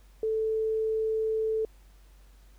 sine tone, 439.8 Hz, A4, 1 cent flat, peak -25 dBFS, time 0.23-1.65 s, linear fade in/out 2 ms, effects added 48 Hz sine -52 dBFS peak until 2.58 s + pink hiss -64 dBFS RMS until 2.58 s

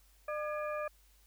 harmonic tone with a mistuned harmonic, 602 Hz, D5, 43 cents sharp, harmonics 1 / 2 / 3 / 4, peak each -36 / -40 / -46 / -48 dBFS, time 0.28-0.88 s, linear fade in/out 5 ms, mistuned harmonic 3, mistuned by -130 cents, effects added 50 Hz sine -63 dBFS peak until 1.26 s + white hiss -68 dBFS RMS until 1.26 s

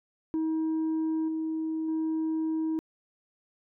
sine tone with level steps, 318.4 Hz, D#4, 40 cents sharp, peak -23 / -27 / -24 dBFS, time 0.34-2.79 s, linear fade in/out 0 ms, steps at 1.28 / 1.88 s, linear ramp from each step 5 ms, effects tanh soft clip ceiling -25 dBFS

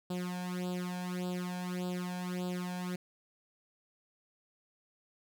sawtooth tone with flanger, 180 Hz, F#3, 47 cents flat, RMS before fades -37 dBFS, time 0.1-2.96 s, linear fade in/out 5 ms, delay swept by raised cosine 0.24 to 1.24 ms, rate 1.7 Hz, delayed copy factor +0.85, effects none

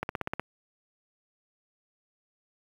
click train, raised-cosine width 0.5 ms, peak -15 dBFS, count 7, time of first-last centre 0.03-0.396 s, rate 16.4 Hz, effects high-pass 60 Hz 12 dB/octave + 8-bit

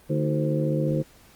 harmonic tone with a mistuned harmonic, 74.6 Hz, D2, 28 cents sharp, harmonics 2 / 3 / 4 / 5 / 6 / 7, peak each -24 / -31 / -29 / -34 / -35 / -29 dBFS, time 0.09-1.03 s, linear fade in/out 20 ms, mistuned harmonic 4, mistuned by +110 cents, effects pink hiss -54 dBFS RMS until 1.35 s + Opus 32 kbps

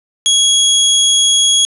25% pulse tone, 3322 Hz, G#7, in tune, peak -5 dBFS, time 0.26-1.65 s, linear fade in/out 0 ms, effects resampled to 32000 Hz + 7-bit

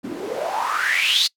white noise with band-pass filter sweep, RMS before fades -22 dBFS, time 0.03-1.28 s, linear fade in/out 20 ms, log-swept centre 240 to 4400 Hz, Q 7.4, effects noise-tail reverb RT60 0.1 s tail -24 dB re dry

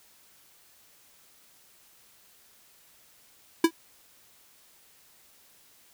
square tone with exponential decay, 329.6 Hz, E4, in tune, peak -14 dBFS, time 3.64-3.71 s, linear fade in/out 5 ms, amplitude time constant 15 ms, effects white hiss -59 dBFS RMS until 5.93 s

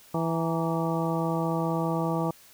harmonic tone with a mistuned harmonic, 164.81 Hz, E3, in tune, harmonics 1 / 2 / 3 / 4 / 5 / 6 / 7, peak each -28 / -31 / -33 / -34 / -35 / -36 / -36 dBFS, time 0.14-2.31 s, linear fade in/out 5 ms, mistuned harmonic 6, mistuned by -100 cents, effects white hiss -54 dBFS RMS until 2.53 s

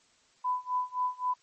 sine tone with tremolo, 1000 Hz, B5, 21 cents sharp, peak -25 dBFS, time 0.44-1.34 s, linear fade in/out 10 ms, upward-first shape sine, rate 3.8 Hz, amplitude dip 95%, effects white hiss -65 dBFS RMS until 1.42 s + MP3 32 kbps

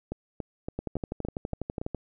two click trains, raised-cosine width 2 ms, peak -18 / -19 dBFS, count 15 / 7, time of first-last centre 0.79-1.947 / 0.12-1.815 s, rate 12.1 / 3.54 Hz, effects none

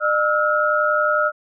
sine tone cluster, 604 / 1309 / 1420 Hz, D5 / E6 / F6, +48 / -13 / +28 cents, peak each -20 dBFS, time 0-1.32 s, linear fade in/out 50 ms, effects none

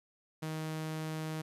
sawtooth tone, 157.3 Hz, D#3, 19 cents sharp, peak -32 dBFS, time 0.42-1.42 s, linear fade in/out 10 ms, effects resampled to 32000 Hz + 12-bit

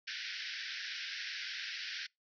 pink band-pass noise, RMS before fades -42 dBFS, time 0.07-2.07 s, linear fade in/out 10 ms, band 1500 to 5600 Hz, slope 96 dB/octave, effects noise-tail reverb RT60 0.2 s tail -26 dB re dry

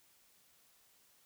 silence, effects white hiss -68 dBFS RMS until 1.25 s

